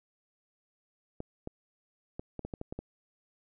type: clicks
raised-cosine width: 2 ms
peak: -24 dBFS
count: 9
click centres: 1.204 / 1.474 / 2.195 / 2.393 / 2.45 / 2.538 / 2.614 / 2.725 / 2.79 s
effects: none